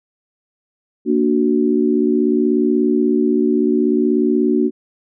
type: chord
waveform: sine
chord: Bb augmented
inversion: none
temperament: equal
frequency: 233.1 / 293.7 / 370 Hz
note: Bb3 / D4 / F#4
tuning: 0 / 0 / 0 cents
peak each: -17 dBFS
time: 1.05-4.71 s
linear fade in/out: 50 ms
effects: none